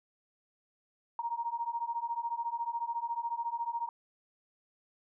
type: beating tone pair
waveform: sine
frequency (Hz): 928 / 942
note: A#5 / A#5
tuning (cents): -8 / +18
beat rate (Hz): 14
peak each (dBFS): -36 / -35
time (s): 1.19-3.89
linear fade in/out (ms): 2
effects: none